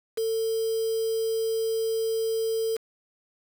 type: tone with quantisation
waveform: sine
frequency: 450 Hz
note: A4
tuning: 39 cents sharp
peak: -24 dBFS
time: 0.17-2.77 s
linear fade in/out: 10 ms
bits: 6
effects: none